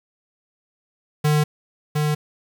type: tone with echo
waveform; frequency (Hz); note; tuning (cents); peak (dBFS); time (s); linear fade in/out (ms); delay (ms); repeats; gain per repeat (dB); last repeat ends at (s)
square; 150.4; D3; +42; -16; 1.24-1.44; 10; 710; 1; -3; 2.15
effects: 8-bit